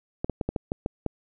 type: clicks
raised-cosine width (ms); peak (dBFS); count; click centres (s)
2; -13; 8; 0.245 / 0.297 / 0.412 / 0.49 / 0.562 / 0.719 / 0.861 / 1.063
effects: none